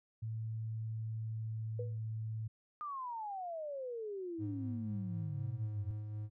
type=tone with pitch glide; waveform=sine; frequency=111.3 to 110.34 Hz; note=A2 to A2; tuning=+20 to +5 cents; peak=-37 dBFS; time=0.22-2.48 s; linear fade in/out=10 ms; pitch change=-15 cents; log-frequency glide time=0.39-2.27 s
type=tone with exponential decay; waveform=sine; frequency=487.3 Hz; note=B4; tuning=23 cents flat; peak=-36 dBFS; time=1.79-1.99 s; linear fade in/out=5 ms; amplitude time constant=42 ms
type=exponential sweep; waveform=sine; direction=down; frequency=1228 to 89.8 Hz; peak=-39 dBFS; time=2.81-5.91 s; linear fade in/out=0 ms
type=tone with tremolo; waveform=triangle; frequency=106.1 Hz; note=G#2; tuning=38 cents sharp; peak=-36 dBFS; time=4.38-6.3 s; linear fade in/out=50 ms; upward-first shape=sine; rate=4 Hz; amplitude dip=30%
effects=none